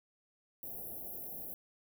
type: band-stop noise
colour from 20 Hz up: white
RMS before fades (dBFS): -44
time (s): 0.63-1.54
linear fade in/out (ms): 0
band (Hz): 790 to 11000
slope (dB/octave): 96
effects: none